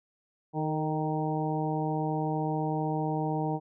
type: harmonic tone with a mistuned harmonic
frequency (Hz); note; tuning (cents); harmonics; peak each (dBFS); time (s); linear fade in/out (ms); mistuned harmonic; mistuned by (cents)
155.56; D#3; 0; 1 / 2 / 3 / 4 / 5 / 6; -31 / -33 / -36 / -39 / -34 / -38; 0.53-3.6; 50; 3; -31
effects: none